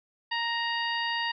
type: harmonic tone with a mistuned harmonic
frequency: 932.3 Hz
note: A#5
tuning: in tune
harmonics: 1 / 2 / 3 / 4 / 5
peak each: -32 / -31 / -34 / -39 / -38 dBFS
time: 0.31-1.32 s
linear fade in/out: 10 ms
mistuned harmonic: 3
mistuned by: +24 cents
effects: none